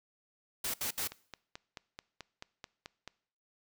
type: noise bursts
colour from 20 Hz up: white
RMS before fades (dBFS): -35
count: 3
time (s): 0.64-1.076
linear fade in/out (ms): 5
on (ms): 100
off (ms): 68
type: click train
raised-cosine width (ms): 0.2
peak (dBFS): -26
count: 10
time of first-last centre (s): 1.12-3.077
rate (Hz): 4.6
effects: noise-tail reverb RT60 0.6 s tail -22 dB re dry